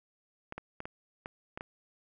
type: clicks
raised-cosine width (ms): 0.5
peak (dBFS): -24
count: 7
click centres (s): 0.524 / 0.58 / 0.804 / 0.855 / 1.259 / 1.575 / 1.609
effects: none